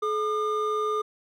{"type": "tone pair together", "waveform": "triangle", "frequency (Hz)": [428.1, 1209], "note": ["A4", "D6"], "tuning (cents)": [-47, 50], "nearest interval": "octave + tritone", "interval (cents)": 1797, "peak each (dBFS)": -25, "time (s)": [0.02, 1.02], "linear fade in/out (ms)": 10, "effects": []}